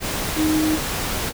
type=tone in noise; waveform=sine; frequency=311.1 Hz; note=D#4; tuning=in tune; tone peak=-17 dBFS; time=0.35-0.79 s; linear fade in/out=50 ms; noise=pink; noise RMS=-25 dBFS; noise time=0-1.33 s; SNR=+5 dB; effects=none